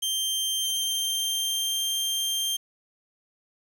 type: tone with pitch glide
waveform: sawtooth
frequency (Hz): 3150 to 3174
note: G7 to G7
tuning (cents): +8 to +21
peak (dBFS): -22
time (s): 0.02-2.57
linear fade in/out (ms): 10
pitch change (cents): +13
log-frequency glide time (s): 0.57-1.88
effects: 8-bit